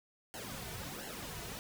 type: noise with flanger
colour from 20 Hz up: pink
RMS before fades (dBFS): -44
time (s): 0.34-1.59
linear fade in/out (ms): 0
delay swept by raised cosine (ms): 0.82 to 3.72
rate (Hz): 1.4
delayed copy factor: -0.8
effects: none